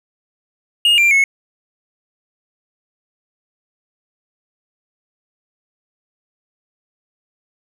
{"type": "tone with pitch steps", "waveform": "triangle", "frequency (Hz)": [2848, 2372, 2191], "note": ["F7", "D7", "C#7"], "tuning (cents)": [33, 17, -21], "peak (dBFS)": -8, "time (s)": [0.85, 1.24], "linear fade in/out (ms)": 2, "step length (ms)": 130, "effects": ["8-bit"]}